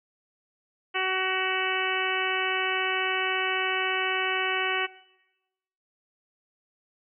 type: harmonic tone with a mistuned harmonic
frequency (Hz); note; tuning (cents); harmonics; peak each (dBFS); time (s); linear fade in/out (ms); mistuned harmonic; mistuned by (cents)
376.2; F#4; +29; 1 / 2 / 3 / 4 / 5 / 6 / 7 / 8; -33 / -33 / -33 / -33 / -33 / -33 / -33 / -33; 0.94-4.87; 20; 8; -25
effects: noise-tail reverb RT60 1.0 s tail -20 dB re dry